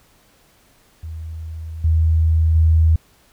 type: tone with level steps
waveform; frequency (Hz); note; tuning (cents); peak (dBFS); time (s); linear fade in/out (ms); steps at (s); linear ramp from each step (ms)
sine; 80.4; E2; -43; -27 / -12 / -10; 1.03-2.96; 5; 1.84 / 2.55; 5
effects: pink hiss -55 dBFS RMS until 3.32 s